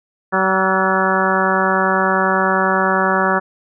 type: harmonic tone with a mistuned harmonic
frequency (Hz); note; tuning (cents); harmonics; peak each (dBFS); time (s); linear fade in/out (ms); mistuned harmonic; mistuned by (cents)
190; F#3; +46; 1 / 2 / 3 / 4 / 5 / 6 / 7 / 8 / 9; -22 / -22 / -22 / -22 / -22 / -22 / -22 / -22 / -22; 0.32-3.4; 20; 8; -61
effects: none